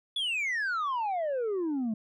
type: exponential sweep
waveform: sine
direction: down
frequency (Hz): 3481 to 210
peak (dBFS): -25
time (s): 0.16-1.94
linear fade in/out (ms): 5
effects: tanh soft clip ceiling -27 dBFS